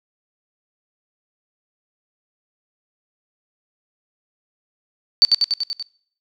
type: tone with echo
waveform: sine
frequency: 4552 Hz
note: C#8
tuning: 45 cents sharp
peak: -7 dBFS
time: 5.22-5.25 s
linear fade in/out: 0 ms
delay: 96 ms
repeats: 6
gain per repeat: -3 dB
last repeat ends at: 5.826 s
effects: noise-tail reverb RT60 0.6 s tail -23 dB re dry